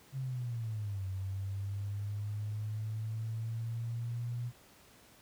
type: linear two-way sweep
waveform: sine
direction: down then up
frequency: 136 to 94.5 to 121.4 Hz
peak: -34 dBFS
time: 0.12-4.52 s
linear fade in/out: 50 ms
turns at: 1.06 s
effects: pink hiss -60 dBFS RMS until 5.21 s + high-pass 60 Hz 12 dB/octave